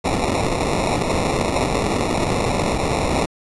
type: noise with sample-and-hold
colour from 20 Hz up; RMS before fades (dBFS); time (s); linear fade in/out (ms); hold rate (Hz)
blue; -20; 0.04-3.26; 10; 1575
effects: resampled to 24000 Hz